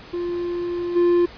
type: tone with level steps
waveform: triangle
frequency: 349.2 Hz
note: F4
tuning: in tune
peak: -21 / -12 dBFS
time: 0.13-1.26 s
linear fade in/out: 10 ms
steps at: 0.95 s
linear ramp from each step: 20 ms
effects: pink hiss -42 dBFS RMS until 1.37 s + resampled to 11025 Hz